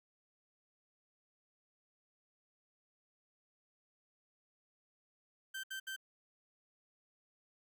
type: tone bursts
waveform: 30% pulse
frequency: 1556 Hz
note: G6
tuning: 13 cents flat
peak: -38 dBFS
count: 3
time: 5.54-5.964 s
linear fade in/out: 10 ms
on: 96 ms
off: 68 ms
effects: none